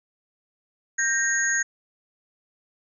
sine tone cluster, 1584 / 1859 / 6650 Hz, G6 / A#6 / G#8, +18 / -5 / +1 cents, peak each -25 dBFS, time 0.98-1.63 s, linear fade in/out 10 ms, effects none

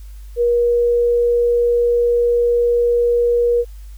sine tone, 477.4 Hz, A#4, 41 cents sharp, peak -12 dBFS, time 0.36-3.65 s, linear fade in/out 50 ms, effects added 50 Hz sine -32 dBFS peak until 3.97 s + white hiss -53 dBFS RMS until 3.97 s

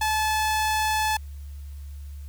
sawtooth tone, 865 Hz, A5, 30 cents flat, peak -18 dBFS, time 0.01-1.17 s, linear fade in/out 5 ms, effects added 71 Hz sine -35 dBFS peak until 2.28 s + white hiss -58 dBFS RMS until 2.28 s

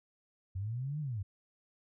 sine linear two-way sweep, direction up then down, 90 to 155.56 to 90 Hz, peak -34 dBFS, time 0.55-1.23 s, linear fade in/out 10 ms, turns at 1 s, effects none

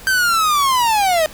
45% pulse linear sweep, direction down, 1568 to 609 Hz, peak -13 dBFS, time 0.07-1.26 s, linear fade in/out 0 ms, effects pink hiss -38 dBFS RMS until 1.33 s

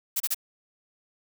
blue noise bursts, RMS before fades -26 dBFS, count 3, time 0.16-0.346 s, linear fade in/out 10 ms, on 42 ms, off 30 ms, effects none

